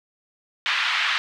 white band-pass noise, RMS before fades -23 dBFS, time 0.66-1.18 s, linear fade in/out 0 ms, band 1100 to 3300 Hz, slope 24 dB/octave, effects none

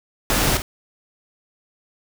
pink noise with echo, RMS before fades -19 dBFS, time 0.3-0.57 s, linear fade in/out 0 ms, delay 49 ms, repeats 1, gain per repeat -9 dB, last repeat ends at 0.619 s, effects none

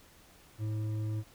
sine tone with hard clipping, 107.9 Hz, A2, 33 cents flat, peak -33 dBFS, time 0.58-1.24 s, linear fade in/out 50 ms, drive 7 dB, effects pink hiss -59 dBFS RMS until 1.34 s

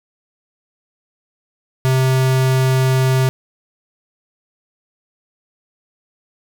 square tone, 130.81 Hz, C3, in tune, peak -13 dBFS, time 1.85-3.29 s, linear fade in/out 0 ms, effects none

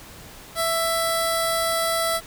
10% pulse tone with notch filter, 663 Hz, E5, 10 cents sharp, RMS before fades -23 dBFS, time 0.55-2.21 s, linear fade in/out 50 ms, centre 2600 Hz, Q 1, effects pink hiss -43 dBFS RMS until 2.26 s

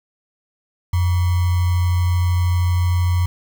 sine tone with sample-and-hold, 88.7 Hz, F2, 27 cents sharp, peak -14 dBFS, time 0.93-3.26 s, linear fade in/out 5 ms, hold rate 1050 Hz, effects none

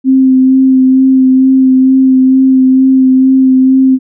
sine tone with vibrato, 261.9 Hz, C4, 2 cents sharp, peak -3 dBFS, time 0.04-3.99 s, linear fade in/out 50 ms, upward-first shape sine, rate 2.2 Hz, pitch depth 16 cents each way, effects none

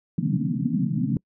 pink band-pass noise, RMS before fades -24 dBFS, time 0.18-1.17 s, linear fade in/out 2 ms, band 130 to 280 Hz, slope 96 dB/octave, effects noise-tail reverb RT60 0.1 s tail -26 dB re dry

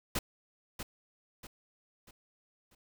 pink noise with echo, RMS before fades -32 dBFS, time 0.15-0.19 s, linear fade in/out 5 ms, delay 640 ms, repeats 4, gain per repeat -8 dB, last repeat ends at 2.75 s, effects none

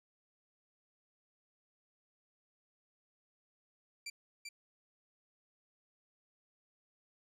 20% pulse tone with echo, 2349 Hz, D7, in tune, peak -36 dBFS, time 4.06-4.1 s, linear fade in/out 5 ms, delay 390 ms, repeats 1, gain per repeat -3 dB, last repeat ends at 4.49 s, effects resampled to 32000 Hz

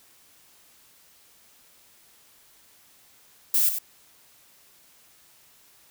violet noise with echo, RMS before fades -21 dBFS, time 3.54-3.69 s, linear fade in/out 2 ms, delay 97 ms, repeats 1, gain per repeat -8 dB, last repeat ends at 3.787 s, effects white hiss -57 dBFS RMS until 5.9 s

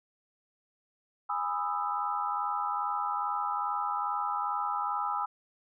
sine chord, E major seventh, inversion first, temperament just, 824.1 / 988.9 / 1236.1 / 1318.5 Hz, G#5 / B5 / D#6 / E6, -14 / +2 / -12 / 0 cents, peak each -34 / -35 / -35 / -34 dBFS, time 1.29-5.26 s, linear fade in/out 10 ms, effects none

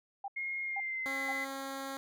sine tone bursts, 795 Hz, G5, 24 cents sharp, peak -36 dBFS, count 3, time 0.24-1.323 s, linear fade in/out 5 ms, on 41 ms, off 480 ms
sine tone with pitch glide, 2145 to 2032 Hz, C7 to B6, +42 to +49 cents, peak -34 dBFS, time 0.36-1.45 s, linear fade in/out 10 ms, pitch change -93 cents, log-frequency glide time 0.62-1.17 s
10% pulse tone, 271.1 Hz, C#4, 38 cents flat, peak -30 dBFS, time 1.06-1.97 s, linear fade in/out 0 ms
effects none

